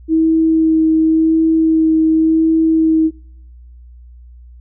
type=tone with vibrato; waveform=sine; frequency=320.4 Hz; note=E4; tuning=49 cents flat; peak=-9 dBFS; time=0.08-3.11 s; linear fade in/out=50 ms; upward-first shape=sine; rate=0.91 Hz; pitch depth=12 cents each way; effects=noise-tail reverb RT60 0.9 s tail -26 dB re dry + added 60 Hz sine -36 dBFS peak until 4.6 s